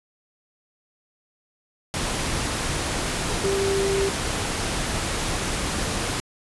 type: tone in noise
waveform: sine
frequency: 392 Hz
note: G4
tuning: in tune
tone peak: -21 dBFS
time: 3.44-4.09 s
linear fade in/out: 0 ms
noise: pink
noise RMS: -26 dBFS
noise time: 1.94-6.2 s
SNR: +2 dB
effects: resampled to 24000 Hz